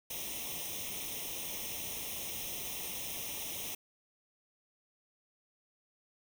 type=noise with comb filter; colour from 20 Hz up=white; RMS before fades=-40 dBFS; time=0.1-3.75 s; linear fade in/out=5 ms; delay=0.33 ms; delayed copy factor=+0.85; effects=none